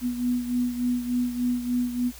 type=beating tone pair; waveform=sine; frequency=244.8 / 248.2 Hz; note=B3 / B3; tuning=-15 / +9 cents; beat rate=3.4 Hz; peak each=-24 / -30 dBFS; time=0.01-2.12 s; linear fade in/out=50 ms; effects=added 60 Hz sine -46 dBFS peak until 2.19 s + white hiss -46 dBFS RMS until 2.19 s